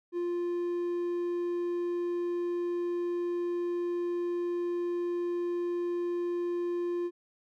triangle tone, 349.2 Hz, F4, in tune, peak -27 dBFS, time 0.12-7.11 s, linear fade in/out 50 ms, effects none

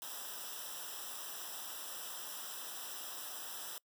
white noise with comb filter, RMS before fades -45 dBFS, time 0.02-3.78 s, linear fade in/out 0 ms, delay 0.45 ms, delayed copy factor -1, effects noise-tail reverb RT60 0.1 s tail -25 dB re dry

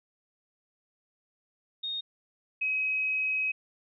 sine tone pair in turn, 3706 / 2541 Hz, A#7 / D#7, -11 / +36 cents, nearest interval perfect fifth, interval 653 cents, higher first, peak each -31 / -26 dBFS, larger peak second, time 1.83-2.01 / 2.61-3.52 s, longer second, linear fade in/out 10 ms, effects none

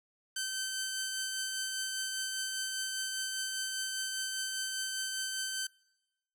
10% pulse tone with tremolo, 1542 Hz, G6, 29 cents flat, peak -24 dBFS, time 0.36-5.67 s, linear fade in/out 5 ms, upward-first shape triangle, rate 5 Hz, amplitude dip 30%, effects noise-tail reverb RT60 1.0 s tail -25 dB re dry

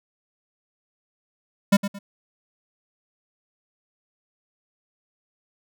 square tone with echo, 200 Hz, G3, 35 cents sharp, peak -13 dBFS, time 1.72-1.77 s, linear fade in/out 10 ms, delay 110 ms, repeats 2, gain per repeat -11 dB, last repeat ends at 1.99 s, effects none

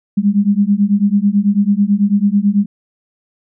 sine beating tone pair, 198.3 / 207.4 Hz, G3 / G#3, +20 / -2 cents, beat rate 9.1 Hz, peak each -13 dBFS, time 0.17-2.66 s, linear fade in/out 10 ms, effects none

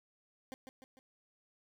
20% pulse tone with echo, 261.6 Hz, C4, in tune, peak -38 dBFS, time 0.52-0.54 s, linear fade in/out 0 ms, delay 150 ms, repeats 3, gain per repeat -5 dB, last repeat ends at 0.99 s, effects none

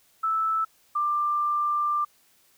sine tone pair in turn, 1314 / 1186.6 Hz, E6 / D6, -6 / +18 cents, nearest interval major second, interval 176 cents, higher first, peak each -22 dBFS, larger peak neither, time 0.23-0.65 / 0.95-2.05 s, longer second, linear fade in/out 10 ms, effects white hiss -62 dBFS RMS until 2.57 s

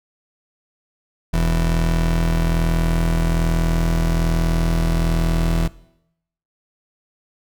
40% pulse tone pair together, 41.2 / 164.81 Hz, E1 / E3, 0 / 0 cents, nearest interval 2 octaves, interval 2400 cents, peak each -16 / -23 dBFS, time 1.33-5.68 s, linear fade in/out 10 ms, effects noise-tail reverb RT60 0.8 s tail -20 dB re dry

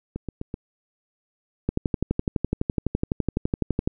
two click trains, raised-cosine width 3 ms, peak -9 / -17 dBFS, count 27 / 4, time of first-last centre 1.69-3.875 / 0.16-0.541 s, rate 11.9 / 7.87 Hz, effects none

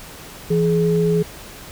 sine tone pair together, 167.23 / 421.4 Hz, E3 / G#4, +25 / +25 cents, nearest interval octave + major third, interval 1600 cents, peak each -17 / -17 dBFS, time 0.5-1.23 s, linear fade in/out 10 ms, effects pink hiss -38 dBFS RMS until 1.71 s

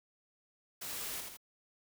white noise with echo, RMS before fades -42 dBFS, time 0.81-1.21 s, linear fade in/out 10 ms, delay 81 ms, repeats 2, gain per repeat -4 dB, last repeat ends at 1.372 s, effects none

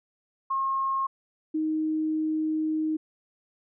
sine tone pair in turn, 1077 / 312.5 Hz, C6 / D#4, +50 / +8 cents, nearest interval octave + major sixth, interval 2142 cents, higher first, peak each -24 / -24 dBFS, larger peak neither, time 0.5-1.07 / 1.54-2.97 s, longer second, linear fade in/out 10 ms, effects none

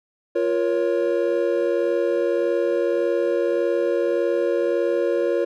triangle chord, Bb minor, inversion second, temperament equal with one note detuned, 349.2 / 472.7 / 554.4 Hz, F4 / Bb4 / Db5, 0 / +24 / 0 cents, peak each -21 dBFS, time 0.35-5.45 s, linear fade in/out 10 ms, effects none

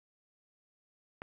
click, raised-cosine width 0.5 ms, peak -26 dBFS, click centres 1.219 s, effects 10-bit

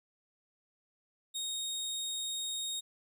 25% pulse tone, 3729 Hz, A#7, in tune, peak -31 dBFS, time 1.34-2.81 s, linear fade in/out 20 ms, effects none

